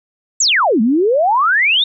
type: exponential two-way sweep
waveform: sine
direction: down then up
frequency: 7902 to 207.7 to 3765 Hz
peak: -10 dBFS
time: 0.4-1.84 s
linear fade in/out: 5 ms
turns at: 0.81 s
effects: none